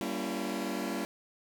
sawtooth chord, G diminished seventh, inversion none, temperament just, 196 / 235.2 / 282.2 / 338.7 Hz, G3 / Bb3 / Db4 / Fb4, 0 / +16 / +31 / +47 cents, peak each -34 dBFS, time 0.01-1.05 s, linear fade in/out 0 ms, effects none

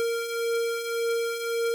square beating tone pair, 462.6 / 464.4 Hz, A#4 / A#4, -13 / -7 cents, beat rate 1.8 Hz, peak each -34 / -27 dBFS, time 0-1.74 s, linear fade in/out 0 ms, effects none

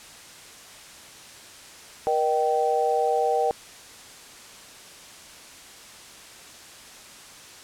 sine tone cluster, 475 / 614 / 775 Hz, A#4 / D#5 / G5, +33 / -23 / -20 cents, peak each -24 / -27 / -23 dBFS, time 2.07-3.51 s, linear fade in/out 0 ms, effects white hiss -45 dBFS RMS until 7.63 s + low-pass 9000 Hz 12 dB/octave

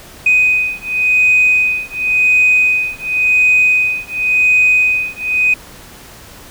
sine beating tone pair, 2500 / 2500.92 Hz, D#7 / D#7, +8 / +8 cents, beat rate 0.92 Hz, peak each -12 / -12 dBFS, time 0.26-5.54 s, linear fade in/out 5 ms, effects tanh soft clip ceiling -3 dBFS + pink hiss -37 dBFS RMS until 6.5 s

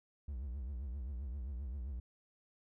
triangle tone with vibrato, 65.41 Hz, C2, in tune, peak -37 dBFS, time 0.28-2 s, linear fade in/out 5 ms, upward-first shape triangle, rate 7.6 Hz, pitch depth 240 cents each way, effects none

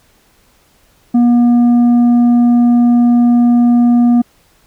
sine tone with tanh clipping, 240 Hz, B3, 49 cents flat, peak -7 dBFS, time 1.14-4.22 s, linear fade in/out 10 ms, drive 5 dB, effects pink hiss -52 dBFS RMS until 4.66 s

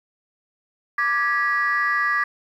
sine chord, G# diminished, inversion second, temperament equal with one note detuned, 1174.7 / 1661.2 / 1940.5 Hz, D6 / G#6 / B6, 0 / 0 / -31 cents, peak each -22 dBFS, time 0.98-2.24 s, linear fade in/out 5 ms, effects tanh soft clip ceiling -12 dBFS + 9-bit

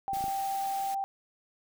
sine tone, 784 Hz, G5, in tune, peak -29 dBFS, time 0.08-1.04 s, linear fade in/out 0 ms
white noise, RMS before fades -44 dBFS, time 0.13-0.95 s, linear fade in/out 10 ms
clicks, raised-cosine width 3 ms, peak -29 / -37 / -37 / -27 / -37 dBFS, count 5, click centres 0.133 / 0.169 / 0.208 / 0.241 / 0.282 s
effects none

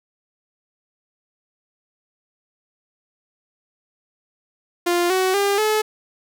sawtooth tone with pitch steps, 349.2 / 374.3 / 401.1 / 429.9 Hz, F4 / F#4 / G4 / A4, 0 / +20 / +40 / -40 cents, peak -13 dBFS, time 4.86-5.82 s, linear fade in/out 10 ms, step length 240 ms, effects none

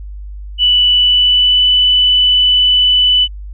sine tone with pitch glide, 2967 to 2988 Hz, F#7 to F#7, +4 to +16 cents, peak -7 dBFS, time 0.58-3.28 s, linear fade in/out 50 ms, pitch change +12 cents, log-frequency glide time 0.93-1.65 s, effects added 50 Hz sine -25 dBFS peak until 3.53 s

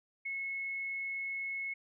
sine tone, 2186 Hz, C#7, 25 cents flat, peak -35 dBFS, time 0.25-1.74 s, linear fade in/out 10 ms, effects none

